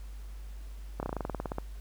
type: slowing click train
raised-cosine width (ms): 1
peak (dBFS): -19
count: 14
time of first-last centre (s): 1-1.584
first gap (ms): 29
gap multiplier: 1.07
effects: added 50 Hz sine -40 dBFS peak until 1.8 s + pink hiss -59 dBFS RMS until 1.8 s